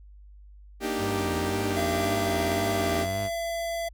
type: chord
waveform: sawtooth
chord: Eb major seventh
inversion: second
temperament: equal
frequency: 233.1 / 293.7 / 311.1 / 392 Hz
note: Bb3 / D4 / Eb4 / G4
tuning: 0 / 0 / 0 / 0 cents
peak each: -30 / -31 / -30 / -26 dBFS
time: 0.8-3.07 s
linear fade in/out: 50 ms
type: tone with vibrato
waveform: sawtooth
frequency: 92.5 Hz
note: F#2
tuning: in tune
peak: -27 dBFS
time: 0.97-3.3 s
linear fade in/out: 50 ms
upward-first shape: triangle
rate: 1.9 Hz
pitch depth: 180 cents each way
type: tone with pitch glide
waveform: square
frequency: 679 to 673.1 Hz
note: F5 to E5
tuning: -49 to +36 cents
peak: -29 dBFS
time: 1.76-3.89 s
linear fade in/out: 10 ms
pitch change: -15 cents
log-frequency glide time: 1.87-3.45 s
effects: added 50 Hz sine -46 dBFS peak until 3.93 s